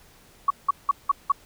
sine tone bursts, 1124 Hz, C#6, 24 cents sharp, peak -15 dBFS, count 5, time 0.48-1.32 s, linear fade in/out 5 ms, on 24 ms, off 180 ms, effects pink hiss -54 dBFS RMS until 1.45 s

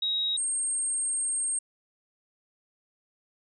sine tone pair in turn, 3803 / 8537 Hz, A#7 / C9, +34 / +34 cents, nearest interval octave + major second, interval 1400 cents, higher second, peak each -25 / -26 dBFS, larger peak first, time 0.02-0.37 / 0.37-1.59 s, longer second, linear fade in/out 5 ms, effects none

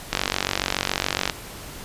click train, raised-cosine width 0.2 ms, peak -3 dBFS, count 56, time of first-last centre 0.13-1.298 s, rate 47.1 Hz, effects pink hiss -38 dBFS RMS until 1.84 s + resampled to 32000 Hz

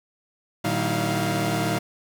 sawtooth tone cluster, 114.4 / 152.4 / 189.8 / 320.8 / 698 Hz, A#2 / D#3 / F#3 / E4 / F5, -32 / -36 / +44 / -47 / -1 cents, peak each -25 dBFS, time 0.64-1.79 s, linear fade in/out 10 ms, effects none

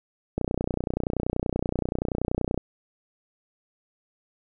click train, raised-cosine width 2 ms, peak -12 dBFS, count 68, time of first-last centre 0.38-2.577 s, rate 30.5 Hz, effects none

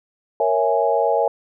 sine chord, A# half-diminished seventh, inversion none, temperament equal, 466.2 / 554.4 / 659.3 / 830.6 Hz, A#4 / C#5 / E5 / G#5, 0 / 0 / 0 / 0 cents, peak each -21 dBFS, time 0.4-1.28 s, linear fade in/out 2 ms, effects none

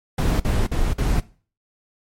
brown noise bursts, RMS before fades -19 dBFS, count 4, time 0.18-1.201 s, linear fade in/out 5 ms, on 220 ms, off 47 ms, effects noise-tail reverb RT60 0.4 s tail -19 dB re dry + MP3 64 kbps

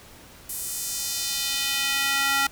square tone with high-pass filter sweep, 276.1 Hz, C#4, 7 cents flat, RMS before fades -26 dBFS, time 0.49-2.47 s, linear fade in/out 5 ms, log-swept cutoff 10000 to 1300 Hz, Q 1.2, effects pink hiss -48 dBFS RMS until 2.51 s

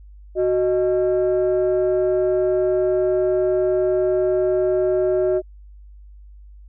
sine tone pair together, 370 / 620 Hz, F#4 / D#5, 0 / -6 cents, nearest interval major sixth, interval 894 cents, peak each -16 / -19 dBFS, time 0.35-5.42 s, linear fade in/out 50 ms, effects tanh soft clip ceiling -12 dBFS + added 50 Hz sine -40 dBFS peak until 6.68 s

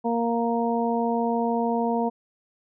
harmonic tone, 233.2 Hz, A#3, 1 cent sharp, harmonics 1 / 2 / 3 / 4, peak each -25 / -27 / -28 / -29 dBFS, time 0.04-2.1 s, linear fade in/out 20 ms, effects none

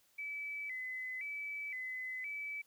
sine tone with vibrato, 2159 Hz, C#7, 46 cents flat, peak -39 dBFS, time 0.18-2.62 s, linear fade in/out 10 ms, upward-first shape square, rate 0.97 Hz, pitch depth 110 cents each way, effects white hiss -71 dBFS RMS until 2.66 s

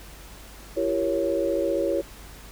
sine chord, E diminished seventh, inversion none, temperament equal with one note detuned, 336.6 / 392 / 466.2 / 554.4 Hz, E4 / G4 / Bb4 / Db5, +36 / 0 / 0 / 0 cents, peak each -27 / -29 / -30 / -25 dBFS, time 0.76-2.02 s, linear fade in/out 20 ms, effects added 50 Hz sine -45 dBFS peak until 2.51 s + pink hiss -46 dBFS RMS until 2.51 s

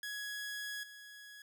sawtooth tone with level steps, 1672 Hz, G#6, 11 cents sharp, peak -36 / -47 dBFS, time 0.03-1.42 s, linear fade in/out 2 ms, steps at 0.83 s, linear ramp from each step 5 ms, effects none

